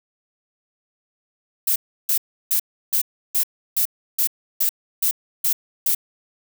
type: noise bursts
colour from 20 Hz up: violet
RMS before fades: -19 dBFS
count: 11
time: 1.67-5.949 s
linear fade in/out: 5 ms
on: 89 ms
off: 330 ms
effects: none